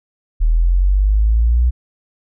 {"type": "linear sweep", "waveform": "sine", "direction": "up", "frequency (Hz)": [38.42, 61.74], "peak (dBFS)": -10, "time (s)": [0.4, 1.71], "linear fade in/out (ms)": 20, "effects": []}